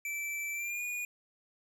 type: tone with pitch glide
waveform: square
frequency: 2326 to 2446 Hz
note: D7 to D#7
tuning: -17 to -30 cents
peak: -35 dBFS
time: 0.05-1.05 s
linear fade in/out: 2 ms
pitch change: +87 cents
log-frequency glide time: 0.53-0.83 s
effects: none